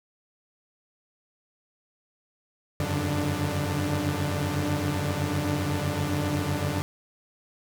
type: tone cluster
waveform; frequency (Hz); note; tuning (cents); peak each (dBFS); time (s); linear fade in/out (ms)
sawtooth; 89.5 / 97.3 / 141.5 / 147.7 / 296.7; F2 / G2 / C#3 / D3 / D4; +43 / -12 / +36 / +10 / +18; -28; 2.8-6.82; 0
effects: none